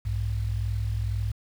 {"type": "tone pair together", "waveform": "sine", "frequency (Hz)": [61.72, 103.8], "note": ["B1", "G#2"], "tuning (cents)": [0, 0], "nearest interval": "major sixth", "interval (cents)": 900, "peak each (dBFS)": [-29, -27], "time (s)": [0.05, 1.32], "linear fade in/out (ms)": 10, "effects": ["8-bit"]}